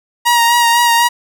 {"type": "tone with vibrato", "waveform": "sawtooth", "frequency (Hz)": 944, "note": "A#5", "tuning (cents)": 22, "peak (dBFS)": -5, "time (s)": [0.25, 1.09], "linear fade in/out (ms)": 20, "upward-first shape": "sine", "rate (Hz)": 4, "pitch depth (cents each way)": 27, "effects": []}